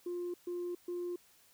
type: tone bursts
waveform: sine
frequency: 352.2 Hz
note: F4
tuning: 15 cents sharp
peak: -34 dBFS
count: 3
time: 0.06-1.16 s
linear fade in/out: 5 ms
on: 280 ms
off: 130 ms
effects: tanh soft clip ceiling -33 dBFS + white hiss -65 dBFS RMS until 1.53 s